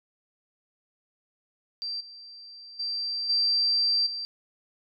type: tone with level steps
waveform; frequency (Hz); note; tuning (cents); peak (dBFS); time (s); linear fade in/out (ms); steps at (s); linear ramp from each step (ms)
sine; 4698; D8; 0; -30 / -43 / -28 / -21 / -31; 1.82-4.25; 0; 2 / 2.79 / 3.29 / 4.06; 10
effects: none